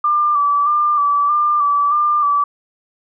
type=tone with vibrato; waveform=sine; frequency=1174.7 Hz; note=D6; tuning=in tune; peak=-12 dBFS; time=0.04-2.44 s; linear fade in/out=5 ms; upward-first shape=square; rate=1.6 Hz; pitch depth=31 cents each way; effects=none